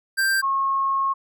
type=tone pair in turn; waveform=square / sine; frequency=1577 / 1086.7 Hz; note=G6 / C#6; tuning=+10 / -35 cents; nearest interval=tritone; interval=645 cents; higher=first; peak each=-19 dBFS; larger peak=neither; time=0.17-0.42 / 0.42-1.14 s; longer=second; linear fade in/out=20 ms; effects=none